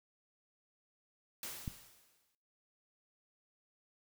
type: noise with exponential decay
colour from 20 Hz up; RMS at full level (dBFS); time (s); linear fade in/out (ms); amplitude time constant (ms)
white; -42; 1.43-2.35; 1; 200
type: click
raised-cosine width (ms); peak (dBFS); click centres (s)
5; -26; 1.678
effects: noise-tail reverb RT60 0.6 s tail -20 dB re dry